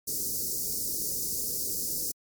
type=band-stop noise; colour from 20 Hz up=white; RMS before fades=-31 dBFS; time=0.07-2.12 s; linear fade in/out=10 ms; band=500 to 4900 Hz; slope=48 dB/octave; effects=MP3 96 kbps